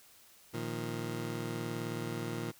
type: chord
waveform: 20% pulse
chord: Bb suspended fourth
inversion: none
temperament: just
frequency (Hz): 116.54 / 155.39 / 174.81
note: Bb2 / Eb3 / F3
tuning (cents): 0 / -2 / +2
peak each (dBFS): -34 / -36 / -39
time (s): 0.53-2.52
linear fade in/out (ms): 20
effects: white hiss -60 dBFS RMS until 2.59 s